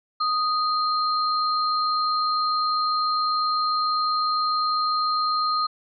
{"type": "tone pair together", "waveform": "sine", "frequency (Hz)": [1244.5, 4183], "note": ["D#6", "C8"], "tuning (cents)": [0, -1], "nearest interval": "octave + major sixth", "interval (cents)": 2099, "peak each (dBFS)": [-21, -28], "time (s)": [0.2, 5.67], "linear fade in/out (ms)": 10, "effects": []}